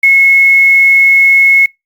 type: tone with quantisation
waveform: sine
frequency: 2181 Hz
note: C#7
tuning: 29 cents flat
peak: -3 dBFS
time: 0.03-1.66 s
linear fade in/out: 5 ms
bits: 5
effects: noise-tail reverb RT60 0.2 s tail -26 dB re dry + Opus 48 kbps